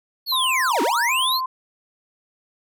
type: linear two-way sweep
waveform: square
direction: down then up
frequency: 4500 to 250 to 4500 Hz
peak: -20 dBFS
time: 0.26-1.41 s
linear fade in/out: 50 ms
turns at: 0.82 s
type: tone with vibrato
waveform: sine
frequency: 989 Hz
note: B5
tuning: 2 cents sharp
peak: -22 dBFS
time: 0.32-1.46 s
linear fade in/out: 5 ms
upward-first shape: square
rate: 1.3 Hz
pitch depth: 80 cents each way
effects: none